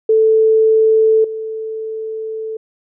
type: tone with level steps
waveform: sine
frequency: 440.5 Hz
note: A4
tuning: 2 cents sharp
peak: -8 / -21 dBFS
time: 0.09-2.57 s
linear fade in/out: 5 ms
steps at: 1.24 s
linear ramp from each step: 5 ms
effects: none